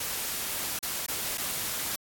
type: noise with dropouts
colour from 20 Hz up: white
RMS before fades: -32 dBFS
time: 0-1.96 s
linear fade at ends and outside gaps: 5 ms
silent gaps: 0.79-0.827 / 1.064-1.082 / 1.374-1.379 s
effects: AAC 64 kbps